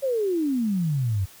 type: exponential sweep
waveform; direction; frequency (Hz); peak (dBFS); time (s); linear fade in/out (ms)
sine; down; 563 to 90.2; -21; 0.02-1.26; 20
effects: white hiss -49 dBFS RMS until 1.4 s